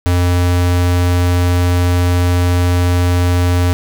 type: tone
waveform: square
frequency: 88.6 Hz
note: F2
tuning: 25 cents sharp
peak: -11 dBFS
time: 0.06-3.73 s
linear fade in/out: 0 ms
effects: none